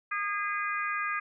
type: harmonic tone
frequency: 408.8 Hz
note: G#4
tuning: 27 cents flat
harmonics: 3 / 4 / 5 / 6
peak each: -32 / -34 / -36 / -38 dBFS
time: 0.11-1.2 s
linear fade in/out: 10 ms
effects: none